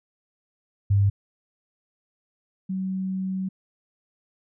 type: tone pair in turn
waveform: sine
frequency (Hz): 99.9 / 188.93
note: G2 / F#3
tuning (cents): +33 / +36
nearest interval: major seventh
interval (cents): 1103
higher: second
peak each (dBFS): -16 / -25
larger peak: first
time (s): 0.9-1.1 / 2.69-3.49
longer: second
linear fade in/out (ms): 10
effects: none